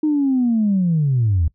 sine linear sweep, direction down, 311.1 to 74.6 Hz, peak -13 dBFS, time 0.03-1.48 s, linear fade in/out 5 ms, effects noise-tail reverb RT60 0.1 s tail -22 dB re dry + tanh soft clip ceiling -10 dBFS

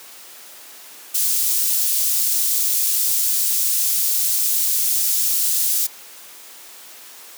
white high-pass noise, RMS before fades -19 dBFS, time 1.14-5.87 s, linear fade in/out 10 ms, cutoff 5800 Hz, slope 12 dB/octave, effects white hiss -41 dBFS RMS until 7.37 s + high-pass 300 Hz 12 dB/octave

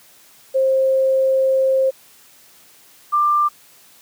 sine tone pair in turn, 530 / 1187.7 Hz, C5 / D6, +22 / +19 cents, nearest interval octave + major second, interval 1397 cents, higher second, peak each -13 / -13 dBFS, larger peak neither, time 0.54-1.91 / 3.12-3.49 s, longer first, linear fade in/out 20 ms, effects white hiss -49 dBFS RMS until 4.01 s + high-pass 100 Hz 12 dB/octave

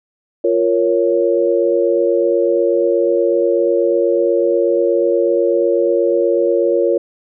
sine chord, Bb minor, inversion second, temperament equal, 349.2 / 466.2 / 554.4 Hz, F4 / Bb4 / Db5, 0 / 0 / 0 cents, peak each -16 dBFS, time 0.44-6.98 s, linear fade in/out 5 ms, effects none

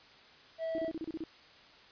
triangle tone, 651 Hz, E5, 22 cents flat, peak -31 dBFS, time 0.58-0.92 s, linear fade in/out 50 ms
sine tone bursts, 321.3 Hz, E4, 44 cents flat, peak -35 dBFS, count 8, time 0.75-1.238 s, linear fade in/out 0 ms, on 33 ms, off 32 ms
effects white hiss -57 dBFS RMS until 1.91 s + resampled to 11025 Hz

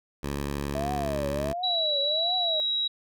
10% pulse tone, 70.9 Hz, C#2, 40 cents sharp, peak -21 dBFS, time 0.23-1.53 s, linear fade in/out 5 ms
sine tone with vibrato, 641 Hz, E5, 49 cents flat, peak -29 dBFS, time 0.75-2.6 s, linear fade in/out 0 ms, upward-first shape triangle, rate 1.4 Hz, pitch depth 260 cents each way
sine tone with pitch glide, 3909 to 3860 Hz, B7 to B7, -19 to -40 cents, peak -24 dBFS, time 1.63-2.88 s, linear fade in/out 10 ms, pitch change -21 cents, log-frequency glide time 2.39-2.62 s
effects none

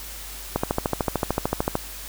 click train, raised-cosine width 1 ms, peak -7 dBFS, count 17, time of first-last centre 0.56-1.754 s, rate 13.4 Hz, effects added 50 Hz sine -40 dBFS peak until 2.08 s + white hiss -38 dBFS RMS until 2.08 s

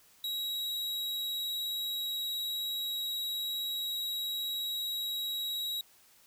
45% pulse tone with vibrato, 3849 Hz, B7, 45 cents flat, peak -32 dBFS, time 0.24-5.81 s, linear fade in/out 2 ms, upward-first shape sine, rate 19 Hz, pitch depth 13 cents each way, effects white hiss -62 dBFS RMS until 6.26 s

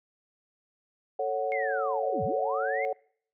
sine chord, F# minor, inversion first, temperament just, 444 / 555 / 740 Hz, A4 / C#5 / F#5, +16 / +2 / 0 cents, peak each -32 / -30 / -31 dBFS, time 1.19-2.93 s, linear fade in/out 5 ms
sine linear two-way sweep, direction down then up, 2183 to 77.1 to 2183 Hz, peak -32 dBFS, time 1.52-2.85 s, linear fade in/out 0 ms, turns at 2.24 s
effects noise-tail reverb RT60 0.6 s tail -25 dB re dry

